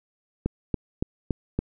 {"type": "click train", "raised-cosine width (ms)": 3, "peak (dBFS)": -11, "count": 5, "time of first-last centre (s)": [0.46, 1.59], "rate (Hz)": 3.54, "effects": []}